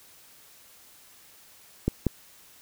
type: clicks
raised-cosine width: 3 ms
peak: -10 / -9 dBFS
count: 2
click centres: 1.88 / 2.067 s
effects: white hiss -54 dBFS RMS until 2.61 s